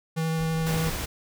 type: tone with vibrato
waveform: square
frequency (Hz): 161.5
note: E3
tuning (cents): -35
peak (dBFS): -25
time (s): 0.16-0.91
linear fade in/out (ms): 20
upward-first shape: sine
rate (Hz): 12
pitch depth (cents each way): 9
type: noise with tremolo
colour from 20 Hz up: brown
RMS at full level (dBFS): -37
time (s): 0.38-1.04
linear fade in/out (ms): 10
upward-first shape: triangle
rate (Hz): 5.9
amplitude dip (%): 60
type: noise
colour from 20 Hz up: pink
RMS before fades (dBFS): -32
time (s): 0.66-1.06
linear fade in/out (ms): 10
effects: none